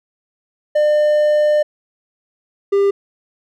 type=tone pair in turn; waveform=triangle; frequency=600 / 398.5 Hz; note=D5 / G4; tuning=+37 / +28 cents; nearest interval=perfect fifth; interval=709 cents; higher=first; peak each=-9 dBFS; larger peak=neither; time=0.75-1.63 / 2.72-2.91 s; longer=first; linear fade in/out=10 ms; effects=none